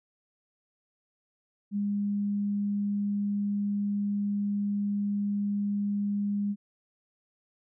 sine tone, 203.4 Hz, G#3, 36 cents flat, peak -26 dBFS, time 1.71-6.56 s, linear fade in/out 50 ms, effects none

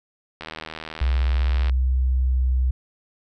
click train, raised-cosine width 0.3 ms, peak -17 dBFS, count 103, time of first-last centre 0.41-1.696 s, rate 79.3 Hz
sine tone with pitch glide, 64.1 to 63.66 Hz, C2 to C2, -35 to -47 cents, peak -17 dBFS, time 1.01-2.71 s, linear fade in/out 5 ms, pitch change -12 cents, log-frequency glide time 2.18-2.41 s
effects none

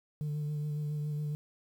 sine tone with vibrato, 149.2 Hz, D3, 28 cents sharp, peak -29 dBFS, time 0.21-1.35 s, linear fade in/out 0 ms, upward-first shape sine, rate 7.2 Hz, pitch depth 21 cents each way, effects tanh soft clip ceiling -31 dBFS + 10-bit

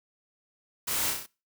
white noise with echo, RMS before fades -31 dBFS, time 0.87-1.11 s, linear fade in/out 10 ms, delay 31 ms, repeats 5, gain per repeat -3 dB, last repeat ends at 1.265 s, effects noise-tail reverb RT60 0.3 s tail -22 dB re dry

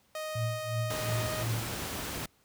sawtooth tone, 622.3 Hz, D#5, in tune, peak -31 dBFS, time 0.15-1.43 s, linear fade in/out 2 ms
sine tone with tremolo, 114 Hz, A#2, 38 cents flat, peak -27 dBFS, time 0.35-1.73 s, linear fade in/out 5 ms, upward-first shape triangle, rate 2.8 Hz, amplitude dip 100%
pink noise, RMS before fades -36 dBFS, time 0.9-2.26 s, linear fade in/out 5 ms
effects pink hiss -67 dBFS RMS until 2.44 s + high-pass 60 Hz 12 dB/octave

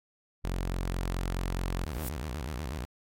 sawtooth tone, 44.72 Hz, F1, 42 cents sharp, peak -26 dBFS, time 0.44-1.85 s, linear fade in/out 0 ms
violet noise with exponential growth, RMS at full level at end -33 dBFS, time 1.82-2.09 s, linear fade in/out 5 ms, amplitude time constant 58 ms
sawtooth tone with vibrato, 68.3 Hz, C#2, 25 cents flat, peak -30 dBFS, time 1.86-2.85 s, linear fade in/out 0 ms, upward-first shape square, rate 8.2 Hz, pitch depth 240 cents each way
effects AAC 48 kbps

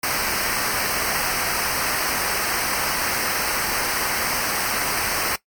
pink noise with comb filter, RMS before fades -23 dBFS, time 0.03-5.36 s, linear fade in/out 5 ms, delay 0.28 ms, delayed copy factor -0.8, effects noise-tail reverb RT60 0.1 s tail -18 dB re dry + MP3 96 kbps

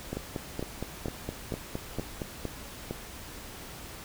two click trains, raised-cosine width 2 ms, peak -19 / -19 dBFS, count 7 / 10, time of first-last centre 0.17-2.91 / 0.13-2.218 s, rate 2.19 / 4.31 Hz, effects added 60 Hz sine -54 dBFS peak until 4.04 s + pink hiss -44 dBFS RMS until 4.04 s

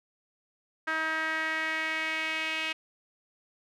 sawtooth tone with band-pass filter sweep, 317.8 Hz, D#4, 37 cents sharp, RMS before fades -31 dBFS, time 0.87-2.73 s, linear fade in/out 10 ms, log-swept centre 1600 to 2600 Hz, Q 3.6, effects none

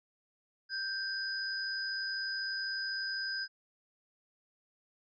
sine tone pair together, 1568 / 4978 Hz, G6 / D#8, 0 / 0 cents, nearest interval octave + minor sixth, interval 2000 cents, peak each -36 / -37 dBFS, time 0.69-3.48 s, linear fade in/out 50 ms, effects none

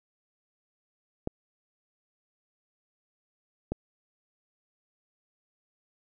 clicks, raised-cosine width 2 ms, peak -16 dBFS, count 2, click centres 1.274 / 3.72 s, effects none

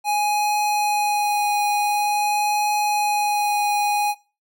square tone with vibrato, 830.6 Hz, G#5, in tune, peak -19 dBFS, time 0.04-4.15 s, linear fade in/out 50 ms, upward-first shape triangle, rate 0.47 Hz, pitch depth 12 cents each way, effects noise-tail reverb RT60 0.3 s tail -19 dB re dry

